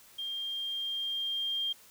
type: tone with level ramp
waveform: sine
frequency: 3200 Hz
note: G7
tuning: 35 cents sharp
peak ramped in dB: -34 to -29 dBFS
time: 0.18-1.73 s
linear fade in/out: 10 ms
effects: white hiss -57 dBFS RMS until 1.9 s